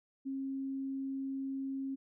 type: tone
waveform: sine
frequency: 270 Hz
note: C#4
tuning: 45 cents flat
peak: -35 dBFS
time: 0.25-1.96 s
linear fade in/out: 20 ms
effects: none